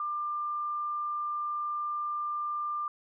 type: tone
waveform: sine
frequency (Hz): 1193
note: D6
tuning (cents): +27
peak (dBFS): -30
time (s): 0-2.88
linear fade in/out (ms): 2
effects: none